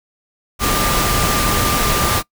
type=tone in noise; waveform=sine; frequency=1194 Hz; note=D6; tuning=28 cents sharp; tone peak=-21 dBFS; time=0.59-2.23 s; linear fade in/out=50 ms; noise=pink; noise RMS=-17 dBFS; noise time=0.59-2.23 s; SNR=-7 dB; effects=noise-tail reverb RT60 0.1 s tail -23 dB re dry

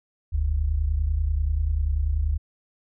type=tone pair together; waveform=sine; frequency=44.31 / 74.6 Hz; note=F1 / D2; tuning=+26 / +28 cents; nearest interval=major sixth; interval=902 cents; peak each=-25 / -22 dBFS; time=0.32-2.38 s; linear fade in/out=20 ms; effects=none

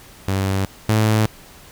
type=tone pair in turn; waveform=sawtooth; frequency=96.7 / 108.54 Hz; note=G2 / A2; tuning=-23 / -23 cents; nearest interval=major second; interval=200 cents; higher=second; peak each=-14 / -10 dBFS; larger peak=second; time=0.28-0.65 / 0.89-1.26 s; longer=neither; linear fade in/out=0 ms; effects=pink hiss -44 dBFS RMS until 1.71 s

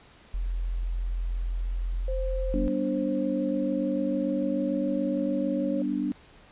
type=tone; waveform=sine; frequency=43 Hz; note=F1; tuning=26 cents flat; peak=-26 dBFS; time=0.34-2.68 s; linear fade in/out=0 ms
type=tone with pitch glide; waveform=sine; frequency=523.3 to 547.4 Hz; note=C5 to C#5; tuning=0 to -22 cents; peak=-31 dBFS; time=2.08-5.82 s; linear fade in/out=2 ms; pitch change=+78 cents; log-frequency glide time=2.42-4.76 s
type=chord; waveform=sine; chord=G major; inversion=none; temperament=equal; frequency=196 / 246.9 / 293.7 Hz; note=G3 / B3 / D4; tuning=0 / 0 / 0 cents; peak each=-32 / -30 / -28 dBFS; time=2.54-6.12 s; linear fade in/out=0 ms
effects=pink hiss -54 dBFS RMS until 6.51 s + resampled to 8000 Hz

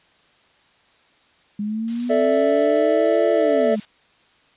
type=linear two-way sweep; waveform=sine; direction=up then down; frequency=204.2 to 349.2 to 204.2 Hz; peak=-22 dBFS; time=1.59-3.8 s; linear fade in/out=5 ms; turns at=3.31 s
type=noise; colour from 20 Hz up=blue; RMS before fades=-35 dBFS; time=1.88-3.85 s; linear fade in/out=0 ms
type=chord; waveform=triangle; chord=A suspended fourth; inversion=none; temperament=just; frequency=440 / 586.7 / 660 Hz; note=A4 / D5 / E5; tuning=0 / -2 / +2 cents; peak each=-18 dBFS; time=2.09-3.76 s; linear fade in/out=20 ms
effects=white hiss -57 dBFS RMS until 4.56 s + resampled to 8000 Hz

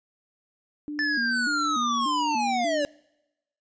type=tone with vibrato; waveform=sine; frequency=265.6 Hz; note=C4; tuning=26 cents sharp; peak=-30 dBFS; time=0.88-2.85 s; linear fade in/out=0 ms; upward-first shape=square; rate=1.7 Hz; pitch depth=190 cents each way
type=linear sweep; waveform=square; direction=down; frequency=1760 to 560 Hz; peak=-24 dBFS; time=0.99-2.85 s; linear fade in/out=0 ms
effects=noise-tail reverb RT60 0.9 s tail -25 dB re dry + resampled to 16000 Hz

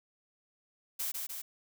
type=noise with echo; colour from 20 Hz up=blue; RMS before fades=-35 dBFS; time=0.99-1.12 s; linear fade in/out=10 ms; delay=150 ms; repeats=2; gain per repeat=-3 dB; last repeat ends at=1.42 s; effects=none

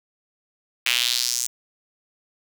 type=tone with high-pass filter sweep; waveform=sawtooth; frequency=121.9 Hz; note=B2; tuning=22 cents flat; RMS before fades=-23 dBFS; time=0.86-1.47 s; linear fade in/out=5 ms; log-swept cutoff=2500 to 7100 Hz; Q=2.7; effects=none

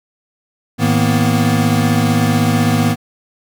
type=tone cluster; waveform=square; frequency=107.9 / 158.7 / 233.2 / 249 Hz; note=A2 / D#3 / A#3 / B3; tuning=-33 / +35 / +1 / +14 cents; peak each=-18 dBFS; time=0.78-2.96 s; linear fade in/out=50 ms; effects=none

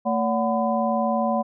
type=tone cluster; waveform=sine; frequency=225.3 / 571 / 739 / 1008 Hz; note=A3 / D5 / F#5 / B5; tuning=+41 / -49 / -2 / +35 cents; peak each=-24 / -25 / -25 / -28 dBFS; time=0.05-1.43 s; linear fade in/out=20 ms; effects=none

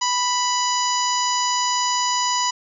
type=harmonic tone; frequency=987.8 Hz; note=B5; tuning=in tune; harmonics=1 / 2 / 3 / 4 / 5 / 6 / 7; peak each=-21 / -31 / -29 / -33 / -27 / -29 / -27 dBFS; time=0.01-2.51 s; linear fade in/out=10 ms; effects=none

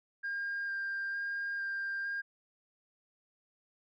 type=tone with vibrato; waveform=sine; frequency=1602 Hz; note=G6; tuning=37 cents sharp; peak=-32 dBFS; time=0.23-2.22 s; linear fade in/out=20 ms; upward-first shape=square; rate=1.1 Hz; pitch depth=10 cents each way; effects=tanh soft clip ceiling -31 dBFS

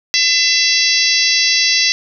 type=harmonic tone; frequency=672 Hz; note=E5; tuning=33 cents sharp; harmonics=3 / 4 / 5 / 6 / 7 / 8 / 9; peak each=-19 / -19 / -22 / -19 / -17 / -18 / -20 dBFS; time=0.14-1.92 s; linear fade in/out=0 ms; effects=none

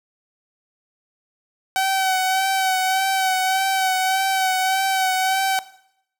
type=tone with vibrato; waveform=sawtooth; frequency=760 Hz; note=F#5; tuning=46 cents sharp; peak=-14 dBFS; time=1.76-5.59 s; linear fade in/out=0 ms; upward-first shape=sine; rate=1.7 Hz; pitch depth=27 cents each way; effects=noise-tail reverb RT60 0.7 s tail -17 dB re dry

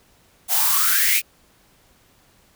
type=noise with high-pass filter sweep; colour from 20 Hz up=blue; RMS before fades=-18 dBFS; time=0.48-1.22 s; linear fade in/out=50 ms; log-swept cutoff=690 to 2500 Hz; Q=8.4; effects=pink hiss -57 dBFS RMS until 2.55 s

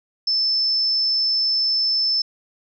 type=tone; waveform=sine; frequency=5274 Hz; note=E8; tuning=in tune; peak=-17 dBFS; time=0.27-2.22 s; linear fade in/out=5 ms; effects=none

